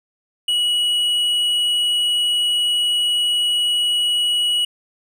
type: tone with tanh clipping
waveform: triangle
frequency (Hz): 2922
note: F#7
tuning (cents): -22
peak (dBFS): -17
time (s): 0.48-4.65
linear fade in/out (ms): 5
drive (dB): 10
effects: none